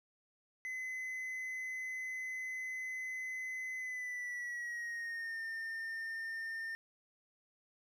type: tone with pitch glide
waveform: triangle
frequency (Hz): 2033 to 1811.2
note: B6 to A6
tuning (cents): +50 to +50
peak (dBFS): -37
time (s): 0.65-6.75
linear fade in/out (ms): 0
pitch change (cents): -200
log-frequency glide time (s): 3.78-5.42
effects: none

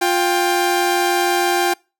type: tone pair together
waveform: sawtooth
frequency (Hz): 351.9 / 790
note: F4 / G5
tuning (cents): +13 / +13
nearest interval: octave + major second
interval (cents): 1400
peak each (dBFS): -14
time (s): 0.01-1.74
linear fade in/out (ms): 10
effects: noise-tail reverb RT60 0.3 s tail -26 dB re dry

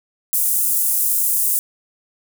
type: high-pass noise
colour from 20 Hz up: pink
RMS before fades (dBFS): -18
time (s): 0.33-1.59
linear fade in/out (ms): 0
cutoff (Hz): 9300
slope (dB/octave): 24
effects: none

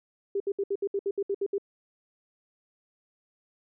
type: tone bursts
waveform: sine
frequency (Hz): 398.1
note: G4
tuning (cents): +27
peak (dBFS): -25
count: 11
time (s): 0.35-1.582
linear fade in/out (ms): 5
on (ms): 52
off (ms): 66
effects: none

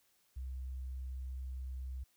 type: tone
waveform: sine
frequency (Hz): 64.6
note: C2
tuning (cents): -21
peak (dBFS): -39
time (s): 0.36-2.04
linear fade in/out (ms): 10
effects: white hiss -73 dBFS RMS until 2.16 s

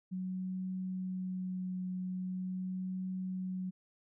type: tone with vibrato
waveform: sine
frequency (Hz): 185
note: F#3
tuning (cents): 0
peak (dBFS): -35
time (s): 0.11-3.71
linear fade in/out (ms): 20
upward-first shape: triangle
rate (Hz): 0.42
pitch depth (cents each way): 13
effects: none

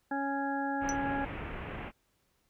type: harmonic tone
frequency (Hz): 277.2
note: C#4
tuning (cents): 0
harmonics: 1 / 2 / 3 / 5 / 6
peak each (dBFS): -34 / -41 / -34 / -44 / -39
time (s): 0.11-1.25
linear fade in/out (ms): 5
type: low-pass noise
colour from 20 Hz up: pink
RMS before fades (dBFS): -40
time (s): 0.8-1.92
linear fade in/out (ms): 50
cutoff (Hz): 2800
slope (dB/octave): 48
type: tone with exponential decay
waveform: sine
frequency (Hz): 5930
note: F#8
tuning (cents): +3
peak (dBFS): -29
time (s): 0.89-0.96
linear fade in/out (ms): 0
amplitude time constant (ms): 15
effects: pink hiss -74 dBFS RMS until 2.49 s

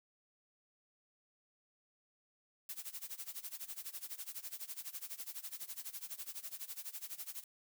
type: noise with tremolo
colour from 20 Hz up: blue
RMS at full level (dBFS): -43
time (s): 2.69-7.44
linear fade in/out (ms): 2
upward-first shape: sine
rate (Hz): 12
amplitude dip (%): 90
effects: none

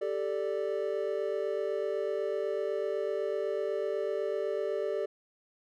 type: chord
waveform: triangle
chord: G suspended second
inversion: none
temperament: equal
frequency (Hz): 392 / 440 / 587.3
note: G4 / A4 / D5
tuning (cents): 0 / 0 / 0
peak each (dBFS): -32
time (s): 0.01-5.06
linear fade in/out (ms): 10
effects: none

